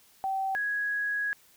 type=tone pair in turn; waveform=sine; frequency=772 / 1663.4 Hz; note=G5 / G#6; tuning=-27 / +2 cents; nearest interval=octave + minor second; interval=1329 cents; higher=second; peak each=-27 dBFS; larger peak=neither; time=0.24-0.55 / 0.55-1.33 s; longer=second; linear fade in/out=0 ms; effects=white hiss -60 dBFS RMS until 1.56 s